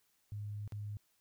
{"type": "tone with dropouts", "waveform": "sine", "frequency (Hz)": 103.83, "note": "G#2", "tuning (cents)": 0, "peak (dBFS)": -39, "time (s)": [0.32, 0.97], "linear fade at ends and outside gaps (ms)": 0, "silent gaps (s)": [0.677, 0.722], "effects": ["white hiss -75 dBFS RMS until 1.2 s"]}